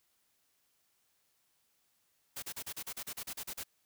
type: noise bursts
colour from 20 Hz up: white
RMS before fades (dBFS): -41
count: 13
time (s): 2.36-3.637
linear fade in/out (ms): 10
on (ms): 65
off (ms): 36
effects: white hiss -75 dBFS RMS until 3.85 s